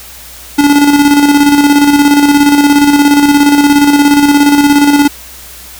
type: tone with tremolo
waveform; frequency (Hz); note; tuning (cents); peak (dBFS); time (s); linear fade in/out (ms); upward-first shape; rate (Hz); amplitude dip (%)
square; 287.9; D4; -34; -3; 0.58-5.08; 10; square; 17; 45
effects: added 60 Hz sine -37 dBFS peak until 5.79 s + white hiss -31 dBFS RMS until 5.79 s